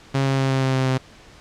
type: tone with pitch steps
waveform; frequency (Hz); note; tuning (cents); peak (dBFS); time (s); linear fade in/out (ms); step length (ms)
sawtooth; 136 / 135.06 / 134.13 / 133.2 / 132.28 / 131.37 / 130.46; C#3 / C#3 / C3 / C3 / C3 / C3 / C3; -33 / -45 / +43 / +31 / +19 / +7 / -5; -14; 0.14-0.98; 10; 120
effects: pink hiss -47 dBFS RMS until 1.4 s + low-pass 6000 Hz 12 dB/octave